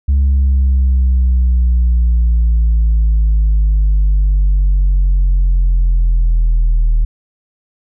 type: exponential sweep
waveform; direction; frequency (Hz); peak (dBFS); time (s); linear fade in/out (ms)
sine; down; 69.3 to 38.89; -6; 0.08-7.05; 10
effects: tanh soft clip ceiling -7 dBFS